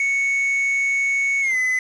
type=tone with pitch glide; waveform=triangle; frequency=2217 to 2021 Hz; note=C#7 to B6; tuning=0 to +39 cents; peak=-16 dBFS; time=0-1.79 s; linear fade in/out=2 ms; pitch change=-161 cents; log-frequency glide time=1.41-1.56 s; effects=resampled to 22050 Hz + 7-bit